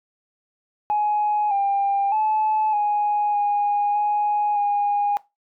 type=tone with pitch steps; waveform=sine; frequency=838 / 797 / 863 / 831 / 822 / 832 / 819 Hz; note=G#5 / G5 / A5 / G#5 / G#5 / G#5 / G#5; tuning=+15 / +28 / -34 / +1 / -18 / +3 / -24 cents; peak=-17 dBFS; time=0.9-5.17 s; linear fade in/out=0 ms; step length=610 ms; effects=noise-tail reverb RT60 0.2 s tail -19 dB re dry + tanh soft clip ceiling -14 dBFS